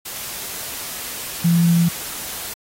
sine tone in noise, 170 Hz, F3, 46 cents flat, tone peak -12 dBFS, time 1.44-1.89 s, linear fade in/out 10 ms, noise white, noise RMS -30 dBFS, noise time 0.05-2.54 s, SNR +15 dB, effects AAC 48 kbps

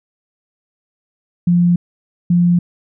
sine tone pair in turn, 174.61 / 174.61 Hz, F3 / F3, 0 / 0 cents, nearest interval unison, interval 0 cents, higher neither, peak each -9 dBFS, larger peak neither, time 1.47-1.76 / 2.3-2.59 s, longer neither, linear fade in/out 5 ms, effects none

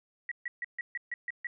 sine tone bursts, 1927 Hz, B6, 43 cents flat, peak -32 dBFS, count 8, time 0.29-1.47 s, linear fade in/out 2 ms, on 25 ms, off 140 ms, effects none

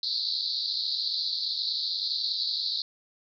pink band-pass noise, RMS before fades -30 dBFS, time 0.03-2.82 s, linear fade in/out 2 ms, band 3900 to 4700 Hz, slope 96 dB/octave, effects none

